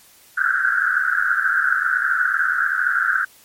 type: band-pass noise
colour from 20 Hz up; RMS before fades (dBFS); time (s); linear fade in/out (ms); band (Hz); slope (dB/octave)
white; -19; 0.37-3.25; 10; 1400 to 1600; 96
effects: white hiss -50 dBFS RMS until 3.44 s + MP3 64 kbps